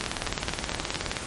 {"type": "two click trains", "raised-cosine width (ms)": 0.2, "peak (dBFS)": [-11, -9], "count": [5, 23], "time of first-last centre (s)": [[0.04, 0.945], [0.01, 1.168]], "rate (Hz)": [4.42, 19], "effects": ["pink hiss -35 dBFS RMS until 1.26 s", "MP3 48 kbps"]}